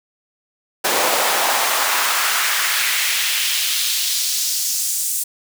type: noise with high-pass filter sweep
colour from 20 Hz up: pink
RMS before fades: -19 dBFS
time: 0.84-5.24 s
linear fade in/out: 10 ms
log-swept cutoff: 510 to 8300 Hz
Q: 1.4
effects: none